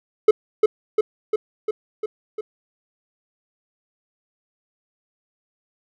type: tone with echo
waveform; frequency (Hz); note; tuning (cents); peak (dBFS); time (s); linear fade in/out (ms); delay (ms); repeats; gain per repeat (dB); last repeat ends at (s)
triangle; 429.2; A4; -43; -5; 0.28-0.31; 5; 350; 6; -3; 2.41
effects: none